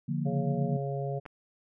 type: chord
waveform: sine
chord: Bb major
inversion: first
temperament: equal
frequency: 146.83 / 174.61 / 233.1 Hz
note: D3 / F3 / Bb3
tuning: 0 / 0 / 0 cents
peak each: -31 / -33 / -34 dBFS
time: 0.08-0.77 s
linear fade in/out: 10 ms
type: harmonic tone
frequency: 138.59 Hz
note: C#3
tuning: in tune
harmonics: 1 / 3 / 4 / 5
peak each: -32 / -37 / -38 / -39 dBFS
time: 0.25-1.2 s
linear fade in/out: 20 ms
type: clicks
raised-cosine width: 0.5 ms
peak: -34 / -28 dBFS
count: 2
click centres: 1.255 / 1.262 s
effects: none